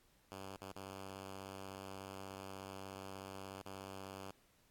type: tone with dropouts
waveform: 5% pulse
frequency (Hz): 96.6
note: G2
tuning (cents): -25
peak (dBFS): -36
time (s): 0.32-4.31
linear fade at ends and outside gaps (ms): 0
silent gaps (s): 0.568-0.615 / 0.722-0.761 / 3.619-3.658
effects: pink hiss -72 dBFS RMS until 4.7 s + AAC 64 kbps